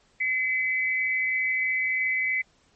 sine tone pair together, 2038 / 2281 Hz, C7 / C#7, -46 / +49 cents, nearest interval major second, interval 195 cents, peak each -24 / -28 dBFS, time 0.2-2.42 s, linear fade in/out 10 ms, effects pink hiss -63 dBFS RMS until 2.75 s + MP3 32 kbps

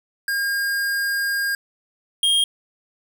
square tone pair in turn, 1616 / 3232 Hz, G#6 / G#7, -48 / -48 cents, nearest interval octave, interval 1200 cents, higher second, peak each -21 / -16 dBFS, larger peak second, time 0.28-1.55 / 2.23-2.44 s, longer first, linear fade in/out 2 ms, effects none

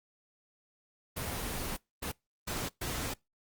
pink noise bursts at uneven times, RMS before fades -36 dBFS, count 4, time 1.16-1.77 / 2.02-2.12 / 2.47-2.69 / 2.81-3.14 s, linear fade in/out 10 ms, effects noise-tail reverb RT60 0.2 s tail -24 dB re dry + Opus 24 kbps

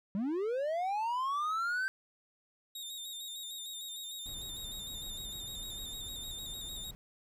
triangle linear sweep, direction up, 185 to 1568 Hz, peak -29 dBFS, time 0.15-1.88 s, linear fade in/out 0 ms
sawtooth tone with vibrato, 3691 Hz, A#7, 18 cents flat, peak -38 dBFS, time 2.75-6.91 s, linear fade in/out 5 ms, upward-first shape square, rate 6.6 Hz, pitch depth 42 cents each way
brown noise, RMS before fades -49 dBFS, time 4.26-6.95 s, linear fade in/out 0 ms
effects none

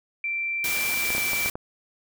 sine tone with pitch glide, 2349 to 2333 Hz, D7 to D7, 0 to -12 cents, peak -25 dBFS, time 0.24-1.49 s, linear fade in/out 2 ms, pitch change -12 cents, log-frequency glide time 0.87-1.3 s
white noise, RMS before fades -29 dBFS, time 0.64-1.5 s, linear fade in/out 2 ms
clicks, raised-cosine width 1 ms, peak -18 dBFS, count 6, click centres 1.104 / 1.15 / 1.181 / 1.333 / 1.46 / 1.555 s
effects none

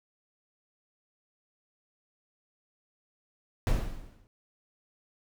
brown noise with exponential decay, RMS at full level -22 dBFS, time 3.67-4.27 s, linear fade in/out 0 ms, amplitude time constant 130 ms, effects none

